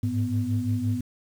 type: tone cluster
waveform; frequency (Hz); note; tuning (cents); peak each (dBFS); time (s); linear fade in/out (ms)
sine; 101.9 / 107.7 / 248.4; G#2 / A2 / B3; -32 / -37 / +10; -27; 0.03-1.01; 5
effects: tanh soft clip ceiling -14 dBFS + 8-bit

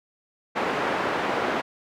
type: band-pass noise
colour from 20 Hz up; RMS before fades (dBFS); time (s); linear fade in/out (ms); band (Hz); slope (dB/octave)
pink; -26; 0.55-1.62; 20; 350 to 1800; 12
effects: none

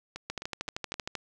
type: two click trains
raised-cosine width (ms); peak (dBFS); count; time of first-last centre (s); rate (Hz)
0.2; -21 / -16; 4 / 12; 0.16-0.941 / 0.3-1.153; 3.84 / 12.9
effects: none

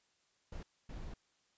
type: noise bursts at uneven times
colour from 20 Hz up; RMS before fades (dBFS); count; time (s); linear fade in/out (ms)
brown; -45; 2; 0.52-0.63 / 0.89-1.14; 5
effects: white hiss -75 dBFS RMS until 1.57 s + resampled to 16000 Hz

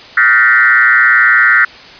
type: tone with frequency modulation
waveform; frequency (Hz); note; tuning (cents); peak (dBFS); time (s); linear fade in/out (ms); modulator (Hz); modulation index
sine; 1661.2; G#6; 0; -5; 0.17-1.65; 5; 121; 2.6
effects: white hiss -34 dBFS RMS until 1.99 s + resampled to 11025 Hz

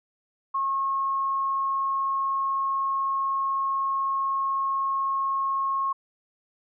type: tone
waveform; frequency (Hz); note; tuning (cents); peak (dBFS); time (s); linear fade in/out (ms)
sine; 1086; C#6; -36; -23; 0.54-5.93; 10
effects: none

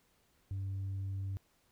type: tone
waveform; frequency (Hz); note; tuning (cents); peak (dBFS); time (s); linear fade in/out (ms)
sine; 97; G2; -18; -33; 0.51-1.37; 0
effects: tanh soft clip ceiling -34 dBFS + pink hiss -72 dBFS RMS until 1.71 s

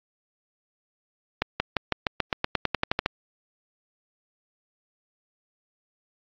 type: accelerating click train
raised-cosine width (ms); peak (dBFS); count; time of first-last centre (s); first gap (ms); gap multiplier
0.3; -6; 15; 1.42-3.06; 180; 0.93
effects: low-pass 5000 Hz 12 dB/octave + AAC 32 kbps

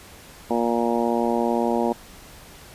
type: harmonic tone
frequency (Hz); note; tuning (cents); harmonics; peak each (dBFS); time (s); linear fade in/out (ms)
117.7; A#2; +17; 2 / 3 / 4 / 5 / 6 / 7 / 8; -24 / -26 / -27 / -28 / -29 / -29 / -30; 0.5-1.93; 10
effects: pink hiss -45 dBFS RMS until 2.74 s + resampled to 32000 Hz

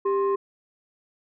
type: tone pair together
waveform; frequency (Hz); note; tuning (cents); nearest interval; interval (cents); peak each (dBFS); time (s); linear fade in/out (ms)
sine; 395.2 / 1056; G4 / C6; +14 / +16; octave + perfect fourth; 1702; -20 / -26; 0.05-0.36; 10
effects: tanh soft clip ceiling -16 dBFS

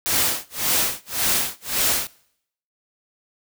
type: noise with tremolo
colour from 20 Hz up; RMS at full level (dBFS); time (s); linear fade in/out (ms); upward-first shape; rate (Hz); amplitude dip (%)
white; -19; 0.06-2.07; 0; sine; 1.8; 100
effects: noise-tail reverb RT60 0.7 s tail -23 dB re dry

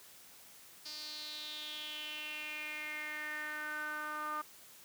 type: tone with band-pass filter sweep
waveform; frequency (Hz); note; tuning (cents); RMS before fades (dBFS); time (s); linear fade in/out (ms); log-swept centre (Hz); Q
sawtooth; 303.1; D#4; -45; -42; 0.85-4.42; 10; 4800 to 1200; 6.2
effects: white hiss -57 dBFS RMS until 4.84 s + high-pass 80 Hz 12 dB/octave

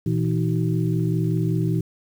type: tone cluster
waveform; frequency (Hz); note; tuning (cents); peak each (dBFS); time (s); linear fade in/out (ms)
sine; 118.3 / 163.5 / 315.2 / 376.4; A#2 / E3 / D#4 / F#4; +26 / -14 / +23 / +30; -23 / -22 / -28 / -31; 0.06-1.81; 5
effects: 8-bit

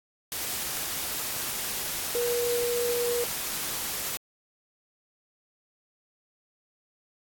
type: tone in noise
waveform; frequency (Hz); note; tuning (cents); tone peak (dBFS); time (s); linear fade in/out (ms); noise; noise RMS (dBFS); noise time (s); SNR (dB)
sine; 480; B4; -49; -25; 2.15-3.24; 0; white; -32; 0.32-4.17; +4
effects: AAC 64 kbps

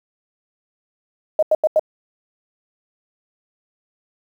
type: tone bursts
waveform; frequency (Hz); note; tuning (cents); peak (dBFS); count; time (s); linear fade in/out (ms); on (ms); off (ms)
sine; 622.3; D#5; 0; -11; 4; 1.39-1.795; 2; 36; 87
effects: 8-bit

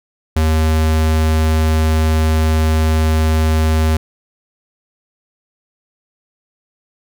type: tone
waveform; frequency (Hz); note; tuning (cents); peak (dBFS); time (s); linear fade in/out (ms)
square; 78.9; D#2; +25; -12; 0.36-3.97; 5
effects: none

